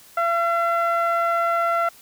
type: tone with low-pass filter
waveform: sawtooth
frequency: 679 Hz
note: F5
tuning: 49 cents flat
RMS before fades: -21 dBFS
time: 0.17-1.89 s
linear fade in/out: 5 ms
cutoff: 1500 Hz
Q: 2.9
effects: white hiss -49 dBFS RMS until 2.01 s